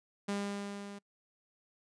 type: tone with level ramp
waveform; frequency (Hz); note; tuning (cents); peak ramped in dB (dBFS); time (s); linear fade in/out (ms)
sawtooth; 201.5; G3; +48; -28 to -41; 0.28-0.99; 10
effects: noise-tail reverb RT60 0.1 s tail -26 dB re dry + resampled to 22050 Hz